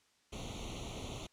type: noise with comb filter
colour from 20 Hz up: pink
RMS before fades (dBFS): -43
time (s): 0.32-1.27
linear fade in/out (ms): 10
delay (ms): 0.3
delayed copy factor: +1
effects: white hiss -71 dBFS RMS until 1.32 s + low-pass 7000 Hz 12 dB/octave